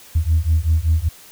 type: beating tone pair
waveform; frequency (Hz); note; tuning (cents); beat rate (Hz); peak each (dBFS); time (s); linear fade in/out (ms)
sine; 77.78 / 82.98; D#2 / E2; 0 / +12; 5.2; -16; 0.15-1.09; 10
effects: tanh soft clip ceiling -8 dBFS + white hiss -44 dBFS RMS until 1.31 s